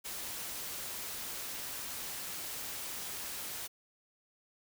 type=noise; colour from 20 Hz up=white; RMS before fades=-41 dBFS; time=0.04-3.68 s; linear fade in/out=20 ms; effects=none